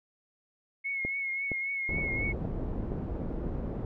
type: tone with vibrato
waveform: sine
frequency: 2180 Hz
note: C#7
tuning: 29 cents flat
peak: -30 dBFS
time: 0.84-2.33 s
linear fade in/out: 20 ms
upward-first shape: triangle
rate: 3.7 Hz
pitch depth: 43 cents each way
type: click train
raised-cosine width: 2 ms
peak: -21 dBFS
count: 5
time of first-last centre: 1.05-2.919 s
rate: 2.14 Hz
type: low-pass noise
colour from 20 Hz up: pink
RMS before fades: -34 dBFS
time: 1.89-3.85 s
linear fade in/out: 2 ms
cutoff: 440 Hz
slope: 12 dB/octave
effects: none